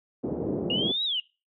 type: low-pass noise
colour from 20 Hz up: white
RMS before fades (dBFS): -28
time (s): 0.23-0.92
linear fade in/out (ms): 10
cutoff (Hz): 450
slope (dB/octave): 24
type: exponential two-way sweep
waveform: sine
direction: up then down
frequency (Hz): 2815 to 3914 to 2815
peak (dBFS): -25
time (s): 0.7-1.2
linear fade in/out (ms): 2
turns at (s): 1.04
effects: noise-tail reverb RT60 0.3 s tail -23 dB re dry + high-pass 150 Hz 12 dB/octave